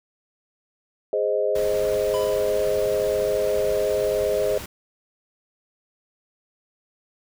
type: chord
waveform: sine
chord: Ab major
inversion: none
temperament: equal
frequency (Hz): 415.3 / 523.3 / 622.3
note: Ab4 / C5 / Eb5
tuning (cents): 0 / 0 / 0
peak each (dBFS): -24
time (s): 1.13-4.58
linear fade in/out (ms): 2
type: noise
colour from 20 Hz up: pink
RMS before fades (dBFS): -36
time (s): 1.55-4.66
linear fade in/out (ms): 5
type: tone with exponential decay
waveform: square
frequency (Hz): 999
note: B5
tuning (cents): +20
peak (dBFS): -29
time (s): 2.14-2.88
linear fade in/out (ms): 0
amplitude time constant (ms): 160
effects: none